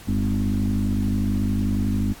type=tone with frequency modulation; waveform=sine; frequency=146.83 Hz; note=D3; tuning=in tune; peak=-19 dBFS; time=0.07-2.14 s; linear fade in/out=20 ms; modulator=51.2 Hz; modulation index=2.4; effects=pink hiss -44 dBFS RMS until 2.2 s + AAC 64 kbps